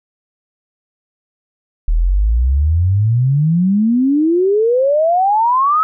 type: exponential sweep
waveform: sine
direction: up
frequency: 37.91 to 1305 Hz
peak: -10 dBFS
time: 1.88-5.83 s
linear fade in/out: 0 ms
effects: none